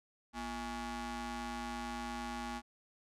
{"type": "ring-modulated tone", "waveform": "sawtooth", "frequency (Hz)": 293.7, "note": "D4", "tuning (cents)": 0, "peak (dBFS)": -32, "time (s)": [0.33, 2.62], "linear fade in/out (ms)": 50, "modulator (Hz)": 533, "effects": ["low-pass 9000 Hz 12 dB/octave"]}